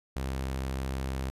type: tone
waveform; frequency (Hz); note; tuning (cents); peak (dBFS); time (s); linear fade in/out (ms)
sawtooth; 66.2; C2; +21; -27; 0.16-1.3; 0
effects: resampled to 32000 Hz